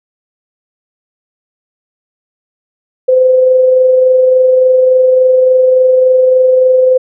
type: tone with amplitude modulation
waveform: sine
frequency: 513 Hz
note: C5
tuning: 34 cents flat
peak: -3 dBFS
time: 3.08-6.98 s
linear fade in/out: 10 ms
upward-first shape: sine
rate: 23.5 Hz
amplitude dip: 30%
effects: none